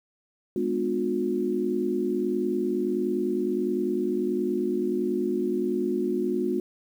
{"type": "chord", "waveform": "sine", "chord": "G# diminished seventh", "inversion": "none", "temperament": "just", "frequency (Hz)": [207.7, 249.2, 299, 358.8], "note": ["G#3", "B3", "D4", "F4"], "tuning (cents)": [0, 16, 31, 47], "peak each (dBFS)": [-31, -30, -32, -26], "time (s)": [0.56, 6.6], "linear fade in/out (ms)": 2, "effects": ["9-bit"]}